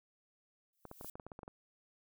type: noise with exponential growth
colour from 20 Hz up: violet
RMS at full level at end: -45 dBFS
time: 0.73-1.1 s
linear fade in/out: 1 ms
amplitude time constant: 79 ms
type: clicks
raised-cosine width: 1 ms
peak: -33 dBFS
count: 11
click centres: 0.853 / 0.914 / 1.011 / 1.046 / 1.155 / 1.198 / 1.266 / 1.318 / 1.391 / 1.432 / 1.479 s
effects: none